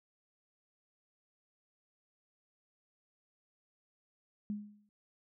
sine tone with exponential decay, 207.7 Hz, G#3, in tune, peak -32 dBFS, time 4.5-4.89 s, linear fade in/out 0 ms, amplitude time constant 83 ms, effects none

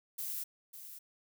violet noise with echo, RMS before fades -39 dBFS, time 0.18-0.44 s, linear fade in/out 10 ms, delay 550 ms, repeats 1, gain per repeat -10 dB, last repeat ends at 0.99 s, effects none

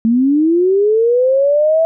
sine linear sweep, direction up, 220 to 659 Hz, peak -9 dBFS, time 0.05-1.85 s, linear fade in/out 0 ms, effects none

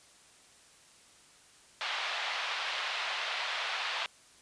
white band-pass noise, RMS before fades -35 dBFS, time 1.81-4.06 s, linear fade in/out 0 ms, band 650 to 3700 Hz, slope 24 dB/octave, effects white hiss -59 dBFS RMS until 4.41 s + resampled to 22050 Hz

